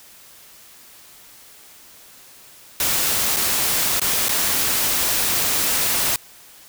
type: noise with dropouts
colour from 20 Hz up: white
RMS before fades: -20 dBFS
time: 2.8-6.16 s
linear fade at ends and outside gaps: 1 ms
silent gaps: 3.363-3.368 / 3.997-4.016 / 4.284-4.292 s
effects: white hiss -46 dBFS RMS until 6.68 s